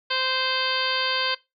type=harmonic tone with a mistuned harmonic; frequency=520 Hz; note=C5; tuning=11 cents flat; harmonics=1 / 2 / 3 / 4 / 5 / 6 / 7 / 8 / 9; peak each=-33 / -30 / -29 / -34 / -32 / -29 / -32 / -32 / -31 dBFS; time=0.1-1.35 s; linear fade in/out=10 ms; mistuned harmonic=8; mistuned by=+24 cents; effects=noise-tail reverb RT60 0.2 s tail -19 dB re dry